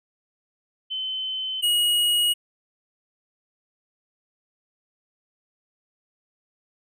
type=tone pair in turn; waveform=sine / square; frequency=3060 / 2895 Hz; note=G7 / F#7; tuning=-42 / -38 cents; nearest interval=minor second; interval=96 cents; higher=first; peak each=-26 / -19 dBFS; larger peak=second; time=0.9-1.62 / 1.62-2.34 s; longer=neither; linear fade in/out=20 ms; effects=none